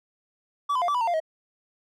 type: tone with pitch steps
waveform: triangle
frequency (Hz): 1149 / 1012 / 701 / 1159 / 985 / 911 / 697 / 635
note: D6 / B5 / F5 / D6 / B5 / A#5 / F5 / D#5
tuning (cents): -38 / +42 / +6 / -23 / -5 / -40 / -4 / +35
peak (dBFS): -20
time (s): 0.69-1.202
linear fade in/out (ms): 10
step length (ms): 64
effects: none